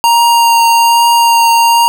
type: tone with vibrato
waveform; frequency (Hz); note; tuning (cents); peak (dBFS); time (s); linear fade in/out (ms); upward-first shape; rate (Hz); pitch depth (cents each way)
square; 932.3; A#5; 0; -6; 0.04-1.88; 0; triangle; 1.2; 14
effects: none